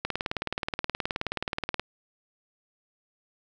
click train, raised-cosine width 0.3 ms, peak -12 dBFS, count 34, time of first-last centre 0.05-1.796 s, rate 18.9 Hz, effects none

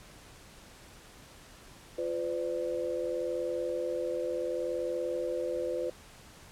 sine chord, B diminished, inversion second, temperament equal with one note detuned, 349.2 / 506.6 / 587.3 Hz, F4 / B4 / D5, 0 / +44 / 0 cents, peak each -36 / -32 / -38 dBFS, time 1.98-5.9 s, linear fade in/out 5 ms, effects pink hiss -53 dBFS RMS until 6.51 s + low-pass 11000 Hz 12 dB/octave

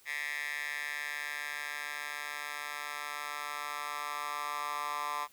10% pulse tone with high-pass filter sweep, 146.83 Hz, D3, in tune, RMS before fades -38 dBFS, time 0.05-5.28 s, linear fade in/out 50 ms, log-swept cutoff 1900 to 1100 Hz, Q 5.8, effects white hiss -62 dBFS RMS until 5.32 s

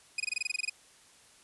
sawtooth tone bursts, 2489 Hz, D#7, in tune, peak -25 dBFS, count 12, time 0.18-0.697 s, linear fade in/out 5 ms, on 22 ms, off 23 ms, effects white hiss -59 dBFS RMS until 1.43 s + resampled to 24000 Hz

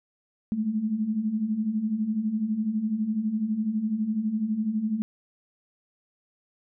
sine beating tone pair, 207.5 / 219.5 Hz, G#3 / A3, -1 / -4 cents, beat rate 12 Hz, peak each -31 / -25 dBFS, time 0.52-5.02 s, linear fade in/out 0 ms, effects none

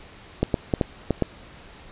clicks, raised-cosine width 2 ms, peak -6 dBFS, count 6, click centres 0.43 / 0.542 / 0.738 / 0.812 / 1.107 / 1.223 s, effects pink hiss -46 dBFS RMS until 1.91 s + resampled to 8000 Hz

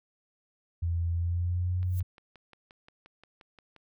sine tone with pitch glide, 84.8 to 90.89 Hz, E2 to F#2, +50 to -30 cents, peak -26 dBFS, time 0.82-2.03 s, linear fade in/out 10 ms, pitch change +120 cents, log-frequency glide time 1.13-1.79 s
violet noise with exponential growth, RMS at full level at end -44 dBFS, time 1.81-2 s, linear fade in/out 5 ms, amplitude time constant 40 ms
click train, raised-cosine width 0.3 ms, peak -36 dBFS, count 12, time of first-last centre 1.83-3.763 s, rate 5.69 Hz
effects none

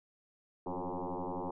sine tone with frequency modulation, 275.9 Hz, C#4, 8 cents flat, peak -35 dBFS, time 0.66-1.51 s, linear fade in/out 5 ms, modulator 90 Hz, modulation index 7.9, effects none

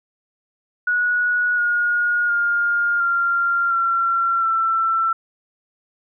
sine tone with pitch steps, 1461 / 1435.9 / 1411.2 / 1387 / 1363.2 / 1339.7 Hz, F#6 / F6 / F6 / F6 / F6 / E6, -22 / +48 / +18 / -12 / -42 / +28 cents, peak -16 dBFS, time 0.87-5.13 s, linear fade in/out 5 ms, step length 710 ms, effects none

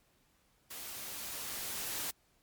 white noise with level ramp, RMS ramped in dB -45 to -37 dBFS, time 0.7-2.11 s, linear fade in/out 10 ms, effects pink hiss -71 dBFS RMS until 2.42 s + MP3 96 kbps

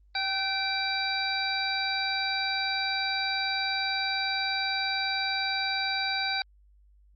harmonic tone with a mistuned harmonic, 780 Hz, G5, 9 cents flat, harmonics 1 / 2 / 3 / 5 / 6, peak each -33 / -33 / -33 / -33 / -33 dBFS, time 0.15-6.42 s, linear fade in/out 2 ms, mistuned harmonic 2, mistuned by -35 cents, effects added 50 Hz sine -56 dBFS peak until 7.15 s + Opus 32 kbps

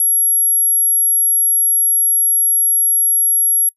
sine tone, 11250 Hz, F9, 12 cents sharp, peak -11 dBFS, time 0-3.69 s, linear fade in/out 2 ms, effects noise-tail reverb RT60 0.1 s tail -25 dB re dry

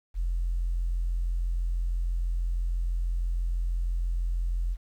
sine tone, 43.07 Hz, F1, 23 cents flat, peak -24 dBFS, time 0.14-4.77 s, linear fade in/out 50 ms, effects tanh soft clip ceiling -21 dBFS + 10-bit

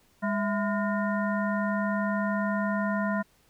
harmonic tone with a mistuned harmonic, 203.2 Hz, G#3, 38 cents flat, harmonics 1 / 3 / 5 / 7 / 9, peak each -27 / -32 / -34 / -35 / -37 dBFS, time 0.22-3.23 s, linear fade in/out 20 ms, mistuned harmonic 3, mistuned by +130 cents, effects pink hiss -64 dBFS RMS until 3.49 s

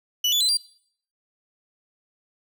35% pulse tone with pitch steps, 2960 / 3460 / 4043 / 4726 Hz, F#7 / A7 / B7 / D8, 0 / -30 / +40 / +10 cents, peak -17 dBFS, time 0.24-0.572 s, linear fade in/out 5 ms, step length 83 ms, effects noise-tail reverb RT60 0.6 s tail -22 dB re dry

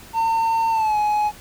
triangle tone with pitch glide, 906 to 840.5 Hz, A#5 to G#5, -50 to +20 cents, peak -15 dBFS, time 0.13-1.32 s, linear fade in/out 50 ms, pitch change -130 cents, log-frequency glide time 0.71-0.97 s, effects pink hiss -43 dBFS RMS until 1.4 s

